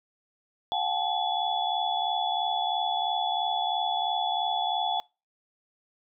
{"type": "tone cluster", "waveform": "sine", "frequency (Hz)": [716, 779, 862, 3418], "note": ["F5", "G5", "A5", "G#7"], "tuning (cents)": [43, -11, -36, 49], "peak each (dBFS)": -31, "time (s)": [0.72, 5], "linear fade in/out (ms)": 0, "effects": ["noise-tail reverb RT60 0.3 s tail -26 dB re dry"]}